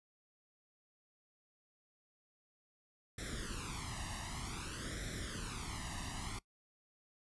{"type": "noise with flanger", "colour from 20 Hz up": "pink", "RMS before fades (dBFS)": -43, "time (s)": [3.18, 6.39], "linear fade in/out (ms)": 5, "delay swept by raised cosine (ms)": [0.53, 1.06], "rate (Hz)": 0.53, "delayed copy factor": 0.85, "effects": ["noise-tail reverb RT60 0.1 s tail -21 dB re dry", "resampled to 24000 Hz"]}